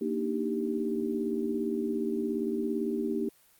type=chord; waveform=sine; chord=Eb major seventh; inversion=second; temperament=equal; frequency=233.1 / 293.7 / 311.1 / 392 Hz; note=Bb3 / D4 / Eb4 / G4; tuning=0 / 0 / 0 / 0 cents; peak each=-32 / -37 / -34 / -32 dBFS; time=0.01-3.29 s; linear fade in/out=5 ms; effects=white hiss -62 dBFS RMS until 3.59 s + Opus 24 kbps